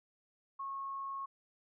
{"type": "tone", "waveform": "sine", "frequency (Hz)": 1093, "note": "C#6", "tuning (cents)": -25, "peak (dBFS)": -38, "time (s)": [0.59, 1.26], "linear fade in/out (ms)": 10, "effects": []}